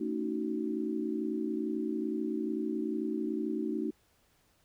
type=chord; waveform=sine; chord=D# half-diminished seventh; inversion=second; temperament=just; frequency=224 / 280 / 311.1 / 373.4 Hz; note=A3 / C#4 / D#4 / F#4; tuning=+31 / +18 / 0 / +16 cents; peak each=-36 / -39 / -34 / -37 dBFS; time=0-3.91 s; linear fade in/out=10 ms; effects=pink hiss -69 dBFS RMS until 4.64 s